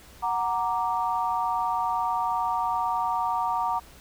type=chord; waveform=sine; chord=Gb augmented; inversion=none; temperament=equal; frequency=740 / 932.3 / 1174.7 Hz; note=Gb5 / Bb5 / D6; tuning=0 / 0 / 0 cents; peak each=-29 / -26 / -30 dBFS; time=0.22-3.8 s; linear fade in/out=20 ms; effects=added 60 Hz sine -54 dBFS peak until 4 s + pink hiss -51 dBFS RMS until 4 s